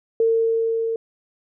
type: tone with level ramp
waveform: sine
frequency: 453.8 Hz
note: A#4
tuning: 47 cents flat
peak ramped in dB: -14 to -21 dBFS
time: 0.2-0.96 s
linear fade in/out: 2 ms
effects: none